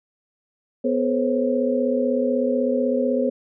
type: tone cluster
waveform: sine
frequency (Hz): 249.2 / 429.5 / 505 / 541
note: B3 / A4 / B4 / C#5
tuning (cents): +16 / -42 / +39 / -42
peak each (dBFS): -22 / -26 / -26 / -23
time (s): 0.84-3.3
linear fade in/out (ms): 10
effects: none